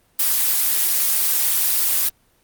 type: noise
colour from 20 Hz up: blue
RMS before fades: -18 dBFS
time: 0.19-2.09 s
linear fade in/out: 5 ms
effects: pink hiss -60 dBFS RMS until 2.43 s + Opus 24 kbps